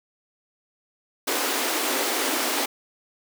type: high-pass noise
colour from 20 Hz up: pink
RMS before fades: -25 dBFS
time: 1.27-2.66 s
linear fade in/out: 10 ms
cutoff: 250 Hz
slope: 96 dB/octave
effects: none